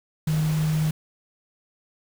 sine tone in noise, 155.5 Hz, D#3, 1 cent flat, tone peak -20 dBFS, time 0.27-0.91 s, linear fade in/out 5 ms, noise pink, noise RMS -36 dBFS, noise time 0.27-0.91 s, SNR +13 dB, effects none

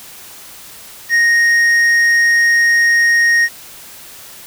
sine tone with tanh clipping, 1864.7 Hz, A#6, in tune, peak -10 dBFS, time 1.09-3.49 s, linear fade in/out 50 ms, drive 7 dB, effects white hiss -36 dBFS RMS until 4.46 s

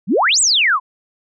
sine exponential two-way sweep, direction up then down, 154.8 to 8372 to 964 Hz, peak -11 dBFS, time 0.07-0.8 s, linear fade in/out 50 ms, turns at 0.4 s, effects none

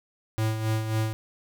square tone with tremolo, 110 Hz, A2, in tune, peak -23 dBFS, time 0.38-1.13 s, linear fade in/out 0 ms, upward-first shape sine, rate 3.7 Hz, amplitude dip 55%, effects none

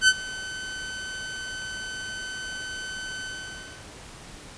sawtooth tone with ADSR envelope, 1522 Hz, F#6, 48 cents sharp, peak -9 dBFS, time 0.01-3.88 s, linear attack 70 ms, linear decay 50 ms, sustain -20 dB, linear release 640 ms, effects pink hiss -44 dBFS RMS until 4.57 s + resampled to 22050 Hz

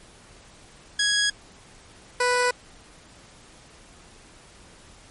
15% pulse tone pair in turn, 1661.2 / 493.9 Hz, G#6 / B4, 0 / 0 cents, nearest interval octave + major sixth, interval 2100 cents, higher first, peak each -13 dBFS, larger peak neither, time 0.99-1.3 / 2.2-2.51 s, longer neither, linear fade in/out 5 ms, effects pink hiss -50 dBFS RMS until 5.1 s + MP3 48 kbps

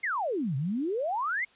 sine exponential two-way sweep, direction down then up, 2209 to 126.6 to 2209 Hz, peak -27 dBFS, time 0.03-1.45 s, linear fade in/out 10 ms, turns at 0.56 s, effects white hiss -60 dBFS RMS until 1.55 s + resampled to 8000 Hz

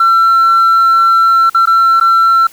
sine tone with dropouts, 1349 Hz, E6, 40 cents sharp, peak -3 dBFS, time 0-2.47 s, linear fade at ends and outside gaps 5 ms, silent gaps 1.497-1.546 / 1.656-1.672 / 2-2.01 s, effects tanh soft clip ceiling -4 dBFS + white hiss -40 dBFS RMS until 2.52 s

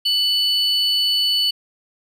triangle tone pair together, 2980 / 4448 Hz, F#7 / C#8, +12 / +5 cents, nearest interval perfect fifth, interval 693 cents, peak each -17 / -18 dBFS, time 0.05-1.51 s, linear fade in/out 10 ms, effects none

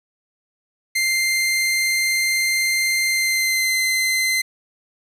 sawtooth tone with pitch glide, 2092 to 2063 Hz, C7 to C7, -1 to -25 cents, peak -14 dBFS, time 0.95-4.42 s, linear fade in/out 10 ms, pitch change -24 cents, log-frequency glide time 3.06-3.78 s, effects resampled to 32000 Hz + 9-bit

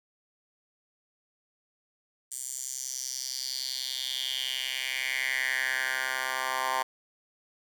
10% pulse tone with high-pass filter sweep, 130.6 Hz, C3, 3 cents flat, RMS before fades -32 dBFS, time 2.31-6.83 s, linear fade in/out 10 ms, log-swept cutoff 8100 to 1000 Hz, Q 4.2, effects none

